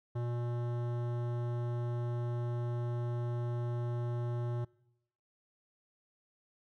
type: tone with hard clipping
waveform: sine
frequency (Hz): 120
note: B2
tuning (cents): -49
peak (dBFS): -35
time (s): 0.15-4.65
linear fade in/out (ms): 10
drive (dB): 16
effects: noise-tail reverb RT60 0.9 s tail -24 dB re dry